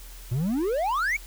triangle exponential sweep, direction up, 112.5 to 2358 Hz, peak -21 dBFS, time 0.31-1.17 s, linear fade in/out 10 ms, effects added 41 Hz sine -41 dBFS peak until 1.26 s + white hiss -48 dBFS RMS until 1.26 s

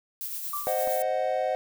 violet noise with tremolo, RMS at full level -33 dBFS, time 0.21-1.02 s, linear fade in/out 0 ms, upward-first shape sine, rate 8.7 Hz, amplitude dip 35%
sine tone with exponential decay, 1171 Hz, D6, 5 cents flat, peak -28 dBFS, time 0.53-0.91 s, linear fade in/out 5 ms, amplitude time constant 82 ms
triangle chord, C diminished, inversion none, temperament equal, 523.3 / 622.3 / 740 Hz, C5 / Eb5 / Gb5, 0 / 0 / 0 cents, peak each -27 dBFS, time 0.67-1.55 s, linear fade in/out 0 ms
clicks, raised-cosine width 1 ms, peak -29 dBFS, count 2, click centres 0.873 / 0.877 s
effects none

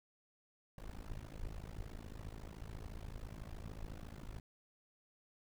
brown noise with amplitude modulation, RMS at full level -43 dBFS, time 0.78-4.4 s, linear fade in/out 2 ms, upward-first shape sine, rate 53.9 Hz, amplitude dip 100%, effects none

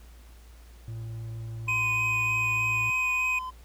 triangle tone, 113.4 Hz, A#2, 47 cents flat, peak -32 dBFS, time 0.88-2.9 s, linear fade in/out 0 ms
triangle tone with pitch glide, 1029 to 1023.1 Hz, C6 to C6, -29 to -39 cents, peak -31 dBFS, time 1.67-3.51 s, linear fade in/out 20 ms, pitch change -10 cents, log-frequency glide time 3.13-3.37 s
triangle tone with vibrato, 2500 Hz, D#7, 8 cents sharp, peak -23 dBFS, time 1.68-3.39 s, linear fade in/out 5 ms, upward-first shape triangle, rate 3.3 Hz, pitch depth 15 cents each way
effects added 58 Hz sine -47 dBFS peak until 3.64 s + pink hiss -58 dBFS RMS until 3.64 s

